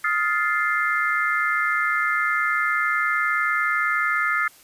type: chord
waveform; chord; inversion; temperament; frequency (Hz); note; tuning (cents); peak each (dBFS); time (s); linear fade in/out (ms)
sine; F dominant seventh; third; just; 1257.2 / 1396.9 / 1746.1 / 2095; Eb6 / F6 / A6 / C7; +18 / 0 / -14 / +2; -25; 0.04-4.48; 5
effects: white hiss -51 dBFS RMS until 4.63 s + resampled to 32000 Hz